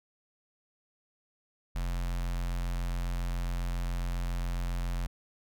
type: tone with notch filter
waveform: square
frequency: 43.65 Hz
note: F1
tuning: in tune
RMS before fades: -32 dBFS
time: 1.75-5.07 s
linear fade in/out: 10 ms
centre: 370 Hz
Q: 1.1
effects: none